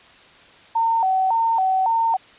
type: tone with vibrato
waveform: sine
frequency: 830.6 Hz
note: G#5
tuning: in tune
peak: -16 dBFS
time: 0.75-2.17 s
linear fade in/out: 10 ms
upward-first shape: square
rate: 1.8 Hz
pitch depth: 160 cents each way
effects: white hiss -48 dBFS RMS until 2.38 s + resampled to 8000 Hz